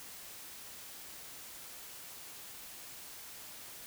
silence, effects white hiss -49 dBFS RMS until 3.86 s

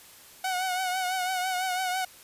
sawtooth tone with vibrato, 740 Hz, F#5, in tune, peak -23 dBFS, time 0.44-2.05 s, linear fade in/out 5 ms, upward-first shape triangle, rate 6 Hz, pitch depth 55 cents each way, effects white hiss -51 dBFS RMS until 2.23 s + resampled to 32000 Hz

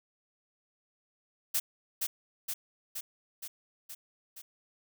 blue noise with echo, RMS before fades -29 dBFS, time 1.54-1.6 s, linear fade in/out 10 ms, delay 470 ms, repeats 6, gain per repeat -3 dB, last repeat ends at 4.42 s, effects none

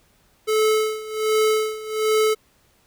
square tone with tremolo, 433.6 Hz, A4, 25 cents flat, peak -16 dBFS, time 0.47-2.35 s, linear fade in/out 20 ms, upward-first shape sine, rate 1.3 Hz, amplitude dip 85%, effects pink hiss -60 dBFS RMS until 2.86 s

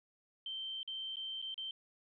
sine tone with dropouts, 3121 Hz, G7, 8 cents flat, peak -39 dBFS, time 0.46-1.71 s, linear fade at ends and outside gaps 2 ms, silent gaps 0.831-0.876 / 1.158-1.168 / 1.417-1.424 / 1.543-1.578 s, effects none

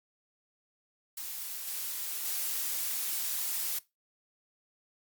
blue noise with level steps, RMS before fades -39 / -36 / -33 dBFS, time 1.17-3.79 s, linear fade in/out 5 ms, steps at 1.67 / 2.25 s, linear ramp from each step 2 ms, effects noise-tail reverb RT60 0.2 s tail -19 dB re dry + Opus 48 kbps

